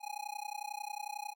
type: tone with amplitude modulation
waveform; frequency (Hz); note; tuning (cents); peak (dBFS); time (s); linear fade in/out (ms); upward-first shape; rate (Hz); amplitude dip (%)
square; 830.6; G#5; 0; -36; 0-1.35; 50; sine; 31.1; 100
effects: none